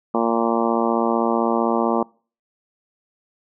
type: harmonic tone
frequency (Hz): 115.6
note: A#2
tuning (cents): -14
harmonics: 2 / 3 / 4 / 5 / 6 / 7 / 8 / 9 / 10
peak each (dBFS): -22 / -24 / -25 / -26 / -27 / -27 / -28 / -29 / -29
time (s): 0.14-2.03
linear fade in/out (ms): 5
effects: noise-tail reverb RT60 0.4 s tail -25 dB re dry